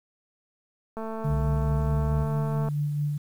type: click train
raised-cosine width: 1 ms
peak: -22 dBFS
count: 382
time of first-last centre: 0.97-2.686 s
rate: 222 Hz
type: tone with tremolo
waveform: sine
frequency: 146.83 Hz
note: D3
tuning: in tune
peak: -23 dBFS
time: 1.24-3.18 s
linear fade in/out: 10 ms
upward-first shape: sine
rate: 4.6 Hz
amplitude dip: 30%
type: tone with pitch glide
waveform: triangle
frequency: 65.6 to 69.06 Hz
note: C2 to C#2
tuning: +5 to -6 cents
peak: -24 dBFS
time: 1.27-2.27 s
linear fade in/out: 50 ms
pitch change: +89 cents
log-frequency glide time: 1.48-2.02 s
effects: 9-bit